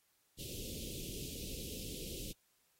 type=band-stop noise; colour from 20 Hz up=pink; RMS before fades=-45 dBFS; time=0.38-2.33 s; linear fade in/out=20 ms; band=520 to 2700 Hz; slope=48 dB/octave; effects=white hiss -75 dBFS RMS until 2.79 s + AAC 48 kbps